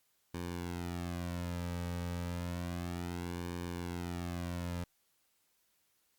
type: tone with flanger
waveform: sawtooth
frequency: 87.31 Hz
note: F2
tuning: in tune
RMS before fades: -39 dBFS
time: 0.34-4.84 s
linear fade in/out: 5 ms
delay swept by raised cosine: 1.5 to 2.9 ms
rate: 0.31 Hz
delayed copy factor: -0.8
effects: white hiss -75 dBFS RMS until 6.18 s + Opus 48 kbps